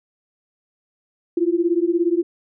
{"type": "beating tone pair", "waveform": "sine", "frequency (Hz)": [334.6, 351.6], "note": ["E4", "F4"], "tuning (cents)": [26, 12], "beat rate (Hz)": 17, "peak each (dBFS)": -19, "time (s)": [1.37, 2.23], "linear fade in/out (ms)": 5, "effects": []}